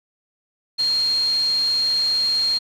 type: tone in noise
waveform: sine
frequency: 4225 Hz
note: C8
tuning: 16 cents sharp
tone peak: -17 dBFS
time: 0.78-2.59 s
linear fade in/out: 20 ms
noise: white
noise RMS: -34 dBFS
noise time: 0.78-2.59 s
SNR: +14 dB
effects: low-pass 8000 Hz 12 dB/octave